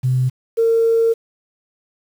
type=tone pair in turn; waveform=sine; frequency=128.1 / 456.5 Hz; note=C3 / A#4; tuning=-36 / -36 cents; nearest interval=octave + minor seventh; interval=2200 cents; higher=second; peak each=-13 / -11 dBFS; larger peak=second; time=0.03-0.3 / 0.57-1.14 s; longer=second; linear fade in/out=20 ms; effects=tanh soft clip ceiling -7 dBFS + 7-bit